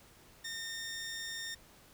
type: tone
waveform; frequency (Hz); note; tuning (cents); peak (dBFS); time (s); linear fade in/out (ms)
15% pulse; 1826; A#6; -36; -33; 0.44-1.55; 10
effects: pink hiss -60 dBFS RMS until 1.93 s